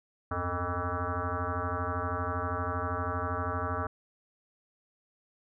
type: tone with frequency modulation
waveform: sine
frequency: 622.3 Hz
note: D#5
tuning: in tune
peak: -29 dBFS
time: 0.31-3.87 s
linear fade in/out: 5 ms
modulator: 176 Hz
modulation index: 4.6
effects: none